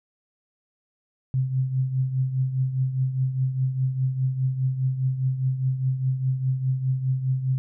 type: tone with tremolo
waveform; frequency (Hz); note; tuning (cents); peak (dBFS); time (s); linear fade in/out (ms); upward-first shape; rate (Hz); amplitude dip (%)
sine; 130.81; C3; 0; -18; 1.34-7.58; 0; triangle; 4.9; 70
effects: none